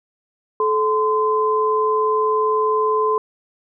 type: tone pair together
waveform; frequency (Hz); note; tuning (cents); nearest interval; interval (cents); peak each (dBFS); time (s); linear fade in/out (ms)
sine; 432.3 / 1028.8; A4 / C6; -31 / -30; octave + minor third; 1501; -18; 0.6-3.18; 2
effects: none